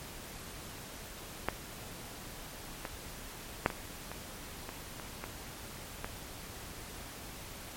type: clicks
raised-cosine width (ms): 0.5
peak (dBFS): -13 / -21 / -9 / -22 / -24 / -25 / -27 / -22 / -20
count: 9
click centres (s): 1.486 / 2.852 / 3.661 / 3.702 / 4.116 / 4.691 / 4.998 / 5.24 / 6.045
effects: pink hiss -46 dBFS RMS until 7.76 s + MP3 64 kbps